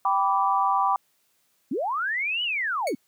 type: chord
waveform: sine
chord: G major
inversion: none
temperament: equal with one note detuned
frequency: 784 / 987.8 / 1165.9 Hz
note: G5 / B5 / D6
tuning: 0 / 0 / -13 cents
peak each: -24 dBFS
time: 0.05-0.96 s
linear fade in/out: 2 ms
type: linear two-way sweep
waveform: sine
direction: up then down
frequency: 210.2 to 3000 to 210.2 Hz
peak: -24 dBFS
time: 1.71-2.95 s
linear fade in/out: 5 ms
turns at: 2.43 s
type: tone with exponential decay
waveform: sawtooth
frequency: 2225 Hz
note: C#7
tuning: 6 cents sharp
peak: -23 dBFS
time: 2.87-2.97 s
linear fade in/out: 2 ms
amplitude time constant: 20 ms
effects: white hiss -68 dBFS RMS until 3.07 s + high-pass 100 Hz 12 dB/octave